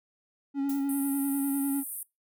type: tone with vibrato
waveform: triangle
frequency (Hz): 277.2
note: C#4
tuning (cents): 0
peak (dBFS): -24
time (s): 0.54-1.84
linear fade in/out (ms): 50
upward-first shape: sine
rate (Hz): 10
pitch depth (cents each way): 24
type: noise with exponential decay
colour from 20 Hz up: violet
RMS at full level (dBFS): -37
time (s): 0.69-1.01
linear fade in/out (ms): 5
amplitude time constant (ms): 68
type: band-pass noise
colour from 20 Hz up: pink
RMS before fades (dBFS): -38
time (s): 0.89-2.03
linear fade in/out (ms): 2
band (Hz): 8800 to 15000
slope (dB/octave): 96
effects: noise-tail reverb RT60 0.2 s tail -22 dB re dry